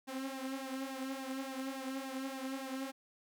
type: tone with flanger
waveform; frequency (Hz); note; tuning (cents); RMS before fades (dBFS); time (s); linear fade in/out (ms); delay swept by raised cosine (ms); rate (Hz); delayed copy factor
sawtooth; 266.2; C4; +30; -41; 0.07-2.92; 20; 1.1 to 4.5; 3.5; +0.7
effects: none